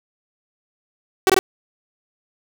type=tone bursts; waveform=sawtooth; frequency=380.4 Hz; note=F#4; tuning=48 cents sharp; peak=-8 dBFS; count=3; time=1.27-1.39 s; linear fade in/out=0 ms; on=26 ms; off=21 ms; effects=none